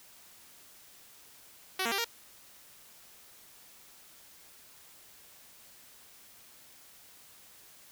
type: tone with pitch steps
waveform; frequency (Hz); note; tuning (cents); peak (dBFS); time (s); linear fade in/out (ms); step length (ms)
5% pulse; 376.8 / 231.2 / 394.8 / 466.7; F#4 / A#3 / G4 / A#4; +32 / -14 / +12 / +2; -18; 1.79-2.046; 5; 64
effects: white hiss -56 dBFS RMS until 7.91 s